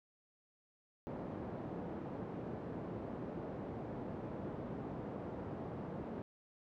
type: band-pass noise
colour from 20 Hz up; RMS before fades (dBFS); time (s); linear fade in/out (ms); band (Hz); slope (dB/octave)
pink; -44; 1.07-6.22; 0; 130 to 640; 12
effects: none